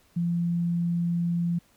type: tone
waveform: sine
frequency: 171.6 Hz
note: F3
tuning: 30 cents flat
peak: -23 dBFS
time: 0.16-1.59 s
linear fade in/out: 10 ms
effects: pink hiss -62 dBFS RMS until 1.76 s